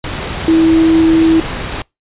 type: tone in noise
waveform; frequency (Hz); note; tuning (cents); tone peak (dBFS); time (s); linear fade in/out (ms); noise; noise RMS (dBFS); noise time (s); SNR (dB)
sine; 324.8; E4; -26; -6; 0.48-1.4; 2; pink; -21; 0.04-1.82; +12
effects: noise-tail reverb RT60 0.2 s tail -26 dB re dry + resampled to 8000 Hz